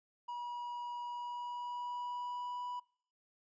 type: tone with pitch glide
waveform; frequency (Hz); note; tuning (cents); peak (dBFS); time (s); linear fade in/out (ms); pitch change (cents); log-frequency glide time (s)
triangle; 965 to 983; B5 to B5; -40 to -8; -37; 0.28-2.8; 10; +32; 1.05-2.64
effects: noise-tail reverb RT60 0.5 s tail -22 dB re dry + resampled to 16000 Hz